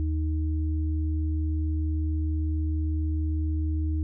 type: tone pair together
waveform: sine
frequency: 77.78 / 311.1 Hz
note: D#2 / D#4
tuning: 0 / 0 cents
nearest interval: 2 octaves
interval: 2400 cents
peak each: -24 / -34 dBFS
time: 0-4.03 s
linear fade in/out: 0 ms
effects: none